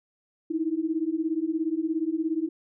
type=beating tone pair; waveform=sine; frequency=311.1 / 328.1 Hz; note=D#4 / E4; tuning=0 / -8 cents; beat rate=17 Hz; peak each=-28 / -27 dBFS; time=0.5-2.49 s; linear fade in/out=10 ms; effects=none